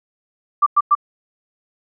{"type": "tone bursts", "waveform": "sine", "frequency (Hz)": 1174.7, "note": "D6", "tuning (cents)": 0, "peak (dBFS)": -9, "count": 3, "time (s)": [0.62, 0.952], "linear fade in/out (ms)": 10, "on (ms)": 44, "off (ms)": 100, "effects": []}